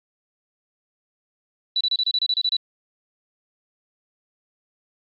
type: tone bursts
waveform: sine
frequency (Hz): 3951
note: B7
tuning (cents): 0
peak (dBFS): -18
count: 11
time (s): 1.76-2.567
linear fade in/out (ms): 2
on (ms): 47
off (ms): 29
effects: Opus 48 kbps